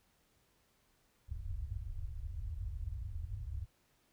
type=low-pass noise; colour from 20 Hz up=white; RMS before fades=-41 dBFS; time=1.28-3.66 s; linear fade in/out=20 ms; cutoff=100 Hz; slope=48 dB/octave; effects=pink hiss -73 dBFS RMS until 4.12 s